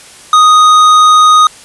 triangle tone with tanh clipping, 1244.5 Hz, D#6, in tune, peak -4 dBFS, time 0.33-1.47 s, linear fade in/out 2 ms, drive 16 dB, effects white hiss -35 dBFS RMS until 1.64 s + resampled to 24000 Hz

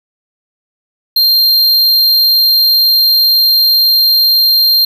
square tone, 4186 Hz, C8, in tune, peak -7 dBFS, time 1.16-4.85 s, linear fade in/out 5 ms, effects 7-bit

